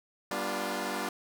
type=chord; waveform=10% pulse; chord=G dominant seventh; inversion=none; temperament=equal with one note detuned; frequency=196 / 241.9 / 293.7 / 349.2 Hz; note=G3 / B3 / D4 / F4; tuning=0 / -36 / 0 / 0 cents; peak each=-29 dBFS; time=0.31-1.09 s; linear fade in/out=2 ms; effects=none